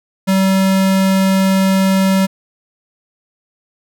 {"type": "tone", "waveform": "square", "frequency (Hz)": 191.6, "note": "G3", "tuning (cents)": -39, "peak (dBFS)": -11, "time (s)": [0.27, 2.27], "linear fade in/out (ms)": 20, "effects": []}